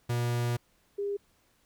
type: tone pair in turn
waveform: 45% pulse / sine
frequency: 120 / 403.6 Hz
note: B2 / G#4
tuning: -49 / -49 cents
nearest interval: octave + major sixth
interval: 2100 cents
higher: second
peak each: -27 / -29 dBFS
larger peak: first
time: 0.09-0.57 / 0.98-1.17 s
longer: first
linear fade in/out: 10 ms
effects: pink hiss -68 dBFS RMS until 1.65 s